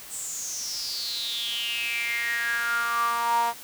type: tone with high-pass filter sweep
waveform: sawtooth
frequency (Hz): 234.6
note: A#3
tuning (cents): +11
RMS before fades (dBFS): -28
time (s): 0.09-3.54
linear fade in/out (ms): 50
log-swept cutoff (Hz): 8200 to 830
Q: 9.3
effects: white hiss -43 dBFS RMS until 3.63 s